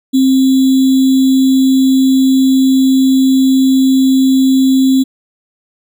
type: tone with sample-and-hold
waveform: sine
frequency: 264.1 Hz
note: C4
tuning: 16 cents sharp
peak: -6 dBFS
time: 0.13-5.04 s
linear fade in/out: 20 ms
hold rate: 3675 Hz
effects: none